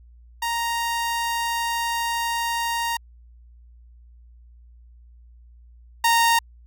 sawtooth tone pair in turn, 932.3 / 927 Hz, A#5 / A#5, 0 / -10 cents, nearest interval unison, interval 10 cents, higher first, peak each -19 / -12 dBFS, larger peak second, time 0.42-2.97 / 6.04-6.39 s, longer first, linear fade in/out 5 ms, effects added 59 Hz sine -46 dBFS peak until 6.66 s

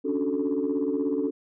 sine chord, D major seventh, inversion third, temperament equal, 277.2 / 293.7 / 370 / 440 Hz, C#4 / D4 / F#4 / A4, 0 / 0 / 0 / 0 cents, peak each -27 / -28 / -31 / -28 dBFS, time 0.04-1.31 s, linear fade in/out 20 ms, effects tanh soft clip ceiling -17 dBFS

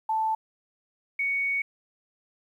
sine tone pair in turn, 880 / 2230 Hz, A5 / C#7, 0 / +10 cents, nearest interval octave + major third, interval 1610 cents, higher second, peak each -23 / -24 dBFS, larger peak first, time 0.09-0.35 / 1.19-1.62 s, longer second, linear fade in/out 5 ms, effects 10-bit

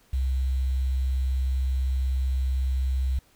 sine tone with quantisation, 65.41 Hz, C2, in tune, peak -22 dBFS, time 0.13-3.19 s, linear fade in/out 5 ms, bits 8, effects pink hiss -61 dBFS RMS until 3.35 s

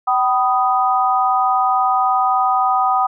sine chord, G augmented, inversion none, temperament equal with one note detuned, 764.3 / 987.8 / 1244.5 Hz, G5 / B5 / D#6, -44 / 0 / 0 cents, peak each -16 / -21 / -17 dBFS, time 0.07-3.07 s, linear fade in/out 10 ms, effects none

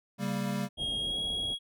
square chord, G diminished, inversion second, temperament equal, 138.59 / 196 / 233.1 Hz, Db3 / G3 / Bb3, 0 / 0 / 0 cents, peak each -37 / -33 / -37 dBFS, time 0.18-0.69 s, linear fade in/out 50 ms
pink low-pass noise, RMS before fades -43 dBFS, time 0.77-1.55 s, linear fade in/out 20 ms, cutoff 760 Hz, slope 48 dB/octave
triangle tone with pitch glide, 3262 to 3311 Hz, G#7 to G#7, -32 to -6 cents, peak -29 dBFS, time 0.77-1.59 s, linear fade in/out 50 ms, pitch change +26 cents, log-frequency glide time 0.98-1.18 s
effects none

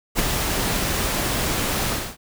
pink noise with ADSR envelope, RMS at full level -19 dBFS, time 0.15-2.17 s, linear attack 44 ms, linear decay 14 ms, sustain -4 dB, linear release 270 ms, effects none

